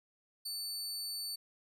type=tone; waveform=sawtooth; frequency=4500 Hz; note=C#8; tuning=25 cents sharp; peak=-35 dBFS; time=0.45-1.36 s; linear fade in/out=10 ms; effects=none